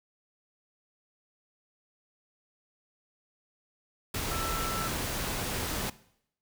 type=tone in noise; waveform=sine; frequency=1331 Hz; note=E6; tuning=16 cents sharp; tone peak=-35 dBFS; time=4.31-4.88 s; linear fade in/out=5 ms; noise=pink; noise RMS=-33 dBFS; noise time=4.14-5.9 s; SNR=-5 dB; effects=noise-tail reverb RT60 0.7 s tail -19 dB re dry